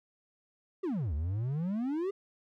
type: exponential two-way sweep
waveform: triangle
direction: down then up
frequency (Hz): 409.2 to 70 to 409.2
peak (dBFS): -28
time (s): 0.83-2.11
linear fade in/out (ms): 10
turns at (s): 1.14
effects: none